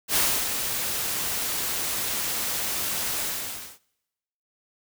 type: noise with ADSR envelope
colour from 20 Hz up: white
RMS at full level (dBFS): -21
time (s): 0.08-3.79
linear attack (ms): 76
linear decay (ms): 300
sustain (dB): -7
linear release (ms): 570
effects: noise-tail reverb RT60 1.0 s tail -25 dB re dry